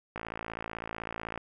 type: click train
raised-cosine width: 0.5 ms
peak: -21 dBFS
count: 69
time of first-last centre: 0.16-1.376 s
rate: 55.9 Hz
effects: none

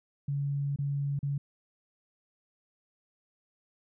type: tone with dropouts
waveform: sine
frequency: 141.3 Hz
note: C#3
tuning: 34 cents sharp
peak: -28 dBFS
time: 0.28-1.38 s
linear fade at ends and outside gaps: 5 ms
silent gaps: 0.761-0.787 / 1.191-1.229 s
effects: none

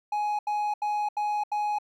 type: tone bursts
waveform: triangle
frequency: 836 Hz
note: G#5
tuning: 11 cents sharp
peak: -23 dBFS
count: 5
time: 0.12-1.786 s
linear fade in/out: 5 ms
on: 270 ms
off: 79 ms
effects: none

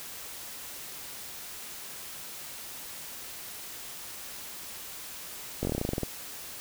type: slowing click train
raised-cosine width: 2 ms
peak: -16 dBFS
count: 13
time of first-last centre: 5.63-6.033 s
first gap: 20 ms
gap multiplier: 1.09
effects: white hiss -42 dBFS RMS until 6.6 s

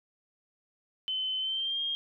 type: tone with pitch glide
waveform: sine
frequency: 3053 to 3227 Hz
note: G7 to G7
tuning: -46 to +50 cents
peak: -29 dBFS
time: 1.08-1.95 s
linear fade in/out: 0 ms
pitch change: +96 cents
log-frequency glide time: 1.39-1.81 s
effects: none

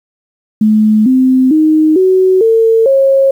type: tone with pitch steps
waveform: sine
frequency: 215.1 / 258.8 / 311.3 / 374.5 / 450.5 / 542 Hz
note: A3 / C4 / D#4 / F#4 / A4 / C#5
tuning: -39 / -19 / +1 / +21 / +41 / -39 cents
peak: -5 dBFS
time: 0.61-3.31 s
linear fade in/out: 5 ms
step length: 450 ms
effects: 7-bit

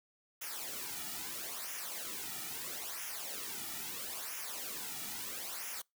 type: noise with flanger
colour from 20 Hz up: white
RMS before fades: -42 dBFS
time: 0.41-5.82 s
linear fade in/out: 10 ms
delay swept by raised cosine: 0.23 to 1.93 ms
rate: 0.76 Hz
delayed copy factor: -0.75
effects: noise-tail reverb RT60 0.2 s tail -26 dB re dry

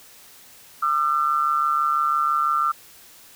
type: tone pair together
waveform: sine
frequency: 1204 / 1350 Hz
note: D6 / E6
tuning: +43 / +41 cents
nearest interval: major second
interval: 198 cents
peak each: -21 / -21 dBFS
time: 0.82-2.72 s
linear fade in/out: 10 ms
effects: white hiss -48 dBFS RMS until 3.35 s

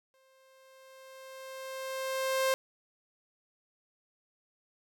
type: tone with exponential growth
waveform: sawtooth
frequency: 528 Hz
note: C5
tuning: 16 cents sharp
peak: -21 dBFS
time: 0.14-2.54 s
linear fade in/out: 0 ms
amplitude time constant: 520 ms
effects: none

